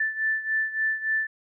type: beating tone pair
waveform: sine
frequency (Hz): 1760 / 1763.5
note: A6 / A6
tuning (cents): 0 / +3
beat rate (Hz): 3.5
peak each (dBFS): -25 / -29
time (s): 0-1.27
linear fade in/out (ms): 5
effects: none